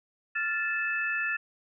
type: tone cluster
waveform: sine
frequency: 1387 / 1752 / 2616 Hz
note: F6 / A6 / E7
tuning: -12 / -8 / -14 cents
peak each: -34 / -29 / -33 dBFS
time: 0.35-1.37 s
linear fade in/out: 10 ms
effects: none